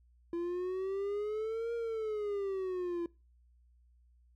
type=exponential two-way sweep; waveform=triangle; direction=up then down; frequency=338.7 to 470 to 338.7 Hz; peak=-31 dBFS; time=0.33-3.06 s; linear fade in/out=2 ms; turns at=1.74 s; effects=noise-tail reverb RT60 0.3 s tail -23 dB re dry + added 60 Hz sine -62 dBFS peak until 4.35 s